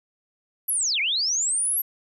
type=linear two-way sweep; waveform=sine; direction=down then up; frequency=11840 to 2083 to 11840 Hz; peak=-21 dBFS; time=0.68-1.82 s; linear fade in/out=10 ms; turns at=1 s; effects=none